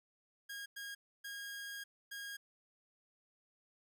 sawtooth tone bursts at uneven times, 1631 Hz, G#6, 32 cents flat, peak -40 dBFS, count 4, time 0.49-0.66 / 0.76-0.95 / 1.24-1.84 / 2.11-2.37 s, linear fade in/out 10 ms, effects none

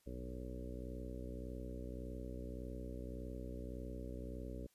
harmonic tone with a mistuned harmonic, 61.74 Hz, B1, in tune, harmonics 1 / 2 / 3 / 4 / 5 / 6 / 7 / 8 / 9, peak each -46 / -53 / -54 / -52 / -53 / -58 / -54 / -58 / -55 dBFS, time 0.06-4.67 s, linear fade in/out 10 ms, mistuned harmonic 1, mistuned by -78 cents, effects white hiss -75 dBFS RMS until 4.74 s + resampled to 32000 Hz

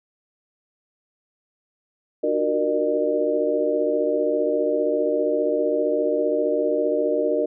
sine tone cluster, 302.1 / 360.1 / 375.2 / 468.6 / 605 Hz, D4 / F#4 / F#4 / A#4 / D#5, +49 / -47 / +24 / +9 / -49 cents, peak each -27 / -30 / -28 / -23 / -23 dBFS, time 2.23-7.46 s, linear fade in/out 10 ms, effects none

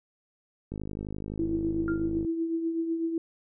click train, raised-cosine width 3 ms, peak -23 dBFS, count 80, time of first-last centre 0.72-2.248 s, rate 51.7 Hz
sine tone with tremolo, 329.6 Hz, E4, in tune, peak -24 dBFS, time 1.39-3.18 s, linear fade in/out 2 ms, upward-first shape triangle, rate 8 Hz, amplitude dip 55%
sine tone with exponential decay, 1396.9 Hz, F6, in tune, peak -31 dBFS, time 1.88-2.11 s, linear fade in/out 1 ms, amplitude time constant 50 ms
effects none

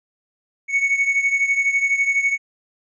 triangle beating tone pair, 2217 / 2229 Hz, C#7 / C#7, 0 / +9 cents, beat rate 12 Hz, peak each -16 / -21 dBFS, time 0.68-2.38 s, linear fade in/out 50 ms, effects resampled to 16000 Hz

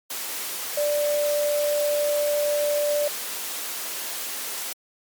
sine tone in noise, 587.3 Hz, D5, in tune, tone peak -20 dBFS, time 0.77-3.08 s, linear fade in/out 5 ms, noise white, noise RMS -31 dBFS, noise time 0.1-4.73 s, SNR +8 dB, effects high-pass 300 Hz 12 dB/octave + MP3 96 kbps

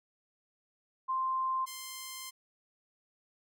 sine / 5% pulse tone pair in turn, 1046.5 / 1046.5 Hz, C6 / C6, 0 / 0 cents, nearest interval unison, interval 0 cents, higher neither, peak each -29 / -29 dBFS, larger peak neither, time 1.08-1.66 / 1.66-2.31 s, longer second, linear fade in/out 20 ms, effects none

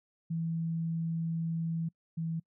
sine tone pair in turn, 164.6 / 163.56 Hz, E3 / E3, -2 / -13 cents, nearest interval unison, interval 11 cents, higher first, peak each -30 / -31 dBFS, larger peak first, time 0.3-1.89 / 2.17-2.4 s, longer first, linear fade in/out 10 ms, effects noise-tail reverb RT60 0.1 s tail -26 dB re dry

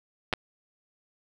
clicks, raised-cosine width 0.3 ms, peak -10 dBFS, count 2, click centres 0.328 / 0.336 s, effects 8-bit

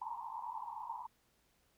white band-pass noise, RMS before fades -44 dBFS, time 0.01-1.07 s, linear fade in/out 10 ms, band 870 to 990 Hz, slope 96 dB/octave, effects pink hiss -74 dBFS RMS until 1.77 s

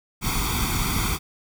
pink noise with comb filter, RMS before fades -24 dBFS, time 0.21-1.19 s, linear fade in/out 50 ms, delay 0.87 ms, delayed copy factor +0.9, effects none

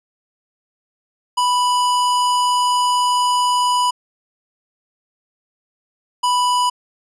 square tone bursts at uneven times, 987.8 Hz, B5, in tune, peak -15 dBFS, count 2, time 1.37-3.91 / 6.23-6.7 s, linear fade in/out 10 ms, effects resampled to 24000 Hz

